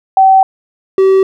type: tone pair in turn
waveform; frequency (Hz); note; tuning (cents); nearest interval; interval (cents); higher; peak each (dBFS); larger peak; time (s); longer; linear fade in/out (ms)
sine / triangle; 767 / 383.5; G5 / G4; -38 / -38; octave; 1200; first; -3; neither; 0.17-0.43 / 0.98-1.23; first; 2
effects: none